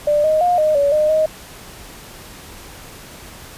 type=tone with pitch steps; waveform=sine; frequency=592 / 623 / 712 / 616 / 568 / 610 / 626 Hz; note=D5 / D#5 / F5 / D#5 / C#5 / D#5 / D#5; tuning=+14 / +2 / +33 / -17 / +42 / -34 / +10 cents; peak=-12 dBFS; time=0.07-1.26 s; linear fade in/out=5 ms; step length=170 ms; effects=pink hiss -38 dBFS RMS until 3.57 s + resampled to 32000 Hz